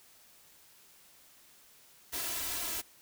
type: noise with comb filter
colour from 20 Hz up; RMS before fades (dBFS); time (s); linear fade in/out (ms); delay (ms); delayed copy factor
white; -36; 2.12-2.82; 20; 3; +0.7
effects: white hiss -60 dBFS RMS until 3.01 s